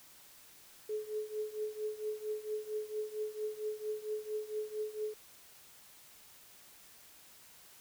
sine tone with tremolo, 427.6 Hz, A4, 49 cents flat, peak -32 dBFS, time 0.89-5.14 s, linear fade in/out 5 ms, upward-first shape triangle, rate 4.4 Hz, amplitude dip 90%, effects white hiss -58 dBFS RMS until 7.8 s

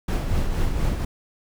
brown noise with tremolo, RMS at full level -20 dBFS, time 0.08-1.05 s, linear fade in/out 5 ms, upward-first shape triangle, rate 4.2 Hz, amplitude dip 50%, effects none

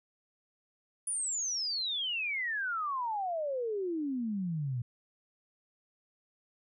sine exponential sweep, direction down, 9956 to 116.54 Hz, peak -31 dBFS, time 1.07-4.82 s, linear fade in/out 5 ms, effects none

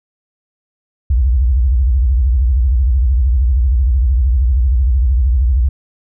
sine tone with vibrato, 63 Hz, B1, 35 cents sharp, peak -9 dBFS, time 1.1-5.69 s, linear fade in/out 5 ms, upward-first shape sine, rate 13 Hz, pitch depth 240 cents each way, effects none

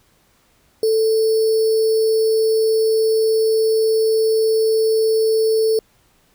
sine tone with sample-and-hold, 441.7 Hz, A4, 7 cents sharp, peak -13 dBFS, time 0.83-5.79 s, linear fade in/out 2 ms, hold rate 4900 Hz, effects pink hiss -58 dBFS RMS until 6.34 s

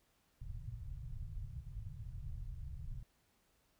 pink low-pass noise, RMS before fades -45 dBFS, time 0.41-3.03 s, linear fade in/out 5 ms, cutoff 140 Hz, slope 48 dB/octave, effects pink hiss -75 dBFS RMS until 3.79 s

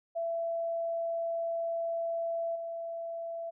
sine tone with level steps, 669 Hz, E5, 25 cents sharp, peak -30 / -35 dBFS, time 0.15-3.51 s, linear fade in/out 20 ms, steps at 2.55 s, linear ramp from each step 10 ms, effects none

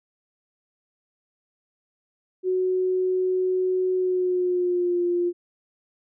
sine tone with pitch glide, 370 to 350.6 Hz, F#4 to F4, 0 to +7 cents, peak -20 dBFS, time 2.43-5.33 s, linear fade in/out 50 ms, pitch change -93 cents, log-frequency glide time 3.95-5.03 s, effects none

